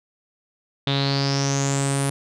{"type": "tone with low-pass filter sweep", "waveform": "sawtooth", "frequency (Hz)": 138.59, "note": "C#3", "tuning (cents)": 0, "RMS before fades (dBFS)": -22, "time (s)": [0.87, 2.1], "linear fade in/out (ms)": 2, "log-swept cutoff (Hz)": [3600, 10000], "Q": 8.7, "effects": []}